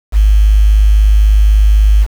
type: tone with quantisation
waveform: sine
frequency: 51.91 Hz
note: G#1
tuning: in tune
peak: -4 dBFS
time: 0.12-2.07 s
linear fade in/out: 50 ms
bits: 5
effects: none